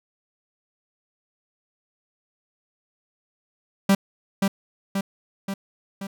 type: tone with echo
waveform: 45% pulse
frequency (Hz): 196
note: G3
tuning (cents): 0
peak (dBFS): -14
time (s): 3.89-3.95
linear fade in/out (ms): 5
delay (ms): 530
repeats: 4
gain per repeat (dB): -4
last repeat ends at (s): 6.07
effects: none